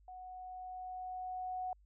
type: tone with level ramp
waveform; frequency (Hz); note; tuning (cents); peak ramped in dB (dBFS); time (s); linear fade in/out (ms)
sine; 738; F#5; -5; -47 to -36; 0.08-1.73; 2
effects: added 50 Hz sine -62 dBFS peak until 1.85 s